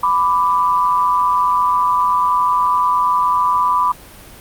sine tone pair together, 995.2 / 1175 Hz, B5 / D6, +13 / +1 cents, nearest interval minor third, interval 288 cents, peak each -14 / -16 dBFS, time 0.03-3.92 s, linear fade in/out 5 ms, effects pink hiss -39 dBFS RMS until 4.4 s + Opus 32 kbps

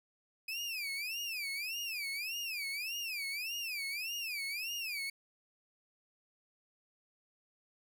30% pulse tone with vibrato, 2498 Hz, D#7, 6 cents sharp, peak -34 dBFS, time 0.48-5.1 s, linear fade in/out 5 ms, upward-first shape sine, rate 1.7 Hz, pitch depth 230 cents each way, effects none

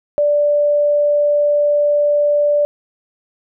sine tone, 586 Hz, D5, 4 cents flat, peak -11 dBFS, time 0.18-2.65 s, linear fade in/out 0 ms, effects none

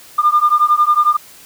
sine beating tone pair, 1200 / 1211 Hz, D6 / D#6, +37 / -47 cents, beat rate 11 Hz, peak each -12 dBFS, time 0.18-1.17 s, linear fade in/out 10 ms, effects tanh soft clip ceiling -2 dBFS + white hiss -41 dBFS RMS until 1.45 s

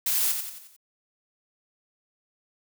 blue noise with echo, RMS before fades -25 dBFS, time 0.06-0.32 s, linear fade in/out 5 ms, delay 89 ms, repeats 5, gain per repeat -6 dB, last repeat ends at 0.765 s, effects none

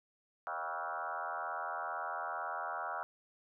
sine tone with frequency modulation, 1046.5 Hz, C6, in tune, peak -36 dBFS, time 0.47-3.03 s, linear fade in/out 0 ms, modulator 82.2 Hz, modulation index 5.1, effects none

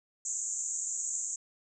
pink band-pass noise, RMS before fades -35 dBFS, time 0.25-1.36 s, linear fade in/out 5 ms, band 6600 to 7600 Hz, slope 96 dB/octave, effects none

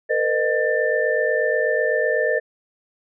sine tone cluster, 457.9 / 506 / 613 / 1780 Hz, A#4 / B4 / D#5 / A6, -31 / +42 / -26 / +20 cents, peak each -23 dBFS, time 0.09-2.4 s, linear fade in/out 20 ms, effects none

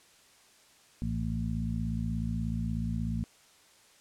harmonic tone with a mistuned harmonic, 56.6 Hz, A1, 50 cents sharp, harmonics 1 / 2 / 3 / 4, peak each -35 / -35 / -35 / -35 dBFS, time 1.02-3.24 s, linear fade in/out 0 ms, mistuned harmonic 1, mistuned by +120 cents, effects white hiss -60 dBFS RMS until 4 s + low-pass 9000 Hz 12 dB/octave

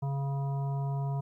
harmonic tone, 138.59 Hz, C#3, in tune, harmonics 1 / 3 / 5 / 7 / 9, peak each -29 / -46 / -43 / -44 / -56 dBFS, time 0.02-1.21 s, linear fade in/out 10 ms, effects 12-bit

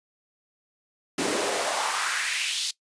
pink noise with high-pass filter sweep, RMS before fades -27 dBFS, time 1.18-2.71 s, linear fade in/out 5 ms, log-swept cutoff 260 to 4200 Hz, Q 2.4, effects noise-tail reverb RT60 0.1 s tail -19 dB re dry + resampled to 22050 Hz

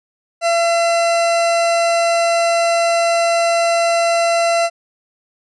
40% pulse tone, 677 Hz, E5, 46 cents sharp, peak -12 dBFS, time 0.41-4.7 s, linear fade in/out 50 ms, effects resampled to 22050 Hz

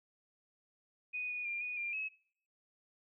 sine tone with pitch steps, 2484 / 2464 / 2393 / 2469 / 2391 / 2573 Hz, D#7 / D#7 / D7 / D#7 / D7 / E7, -3 / -17 / +32 / -14 / +30 / -43 cents, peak -36 dBFS, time 1.13-2.09 s, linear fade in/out 20 ms, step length 160 ms, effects noise-tail reverb RT60 0.6 s tail -22 dB re dry

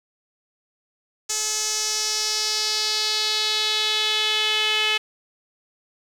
sawtooth tone with band-pass filter sweep, 430 Hz, A4, 40 cents flat, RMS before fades -23 dBFS, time 1.29-4.98 s, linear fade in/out 10 ms, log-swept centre 6700 to 2900 Hz, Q 3.3, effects 8-bit

